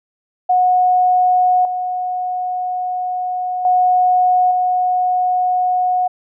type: tone with level steps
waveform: sine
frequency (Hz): 730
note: F#5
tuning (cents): -24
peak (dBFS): -10 / -18 / -10 / -13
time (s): 0.49-6.08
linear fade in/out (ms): 10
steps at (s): 1.65 / 3.65 / 4.51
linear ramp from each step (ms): 2
effects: none